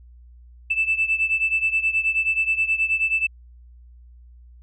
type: beating tone pair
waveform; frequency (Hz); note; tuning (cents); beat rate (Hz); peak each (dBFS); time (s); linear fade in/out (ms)
sine; 2637 / 2646.4; E7 / E7; 0 / +6; 9.4; -20 / -23; 0.7-3.27; 10
effects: tanh soft clip ceiling -11 dBFS + added 60 Hz sine -44 dBFS peak until 4.62 s